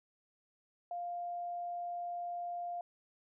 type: tone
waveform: sine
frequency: 700 Hz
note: F5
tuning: 4 cents sharp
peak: -37 dBFS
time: 0.91-2.81 s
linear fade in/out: 2 ms
effects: none